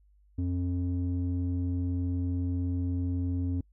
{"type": "tone with low-pass filter", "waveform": "square", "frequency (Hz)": 89.2, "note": "F2", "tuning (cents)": 37, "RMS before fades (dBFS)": -30, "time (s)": [0.38, 3.61], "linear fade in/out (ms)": 5, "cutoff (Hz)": 250, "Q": 2.5, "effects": ["noise-tail reverb RT60 0.1 s tail -26 dB re dry", "added 50 Hz sine -59 dBFS peak until 3.72 s"]}